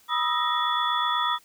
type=tone cluster; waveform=sine; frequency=973 / 1242 / 1310 / 1875 / 3429 Hz; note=B5 / D#6 / E6 / A#6 / A7; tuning=-26 / -3 / -11 / +10 / -45 cents; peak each=-27 / -27 / -30 / -33 / -29 dBFS; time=0.08-1.39 s; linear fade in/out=50 ms; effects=white hiss -58 dBFS RMS until 1.44 s